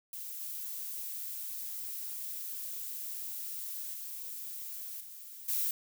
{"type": "noise with level steps", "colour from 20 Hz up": "violet", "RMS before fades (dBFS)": [-42, -40, -42, -48, -32], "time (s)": [0.13, 5.71], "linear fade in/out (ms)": 2, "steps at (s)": [0.4, 3.93, 5, 5.48], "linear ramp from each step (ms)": 10, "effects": []}